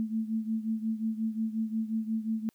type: beating tone pair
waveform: sine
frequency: 220 / 225.6 Hz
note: A3 / A3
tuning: 0 / +44 cents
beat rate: 5.6 Hz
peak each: -30 / -34 dBFS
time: 0-2.49 s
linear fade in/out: 0 ms
effects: white hiss -71 dBFS RMS until 2.54 s